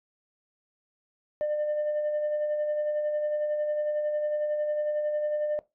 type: tone with tremolo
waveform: sine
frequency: 600 Hz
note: D5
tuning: 37 cents sharp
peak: -22 dBFS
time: 1.41-5.59 s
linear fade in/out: 0 ms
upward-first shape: sine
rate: 11 Hz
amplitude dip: 40%
effects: noise-tail reverb RT60 0.2 s tail -19 dB re dry + tanh soft clip ceiling -23 dBFS